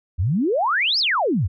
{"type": "exponential two-way sweep", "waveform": "sine", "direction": "up then down", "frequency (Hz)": [75.4, 5410, 75.4], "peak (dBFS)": -17, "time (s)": [0.18, 1.48], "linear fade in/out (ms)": 20, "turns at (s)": 0.99, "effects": []}